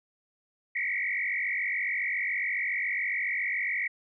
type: tone with frequency modulation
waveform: sine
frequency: 2093 Hz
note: C7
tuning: in tune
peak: -27 dBFS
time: 0.75-3.88 s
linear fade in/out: 10 ms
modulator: 47.2 Hz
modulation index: 4.1
effects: none